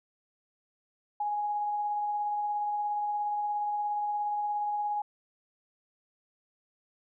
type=tone with tremolo; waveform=sine; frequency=831 Hz; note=G#5; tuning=1 cent sharp; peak=-27 dBFS; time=1.2-5.02 s; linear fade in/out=5 ms; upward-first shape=triangle; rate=17 Hz; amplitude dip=25%; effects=none